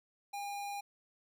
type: tone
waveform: square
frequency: 809 Hz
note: G#5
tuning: 46 cents flat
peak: -39 dBFS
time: 0.33-0.81 s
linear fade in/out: 10 ms
effects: none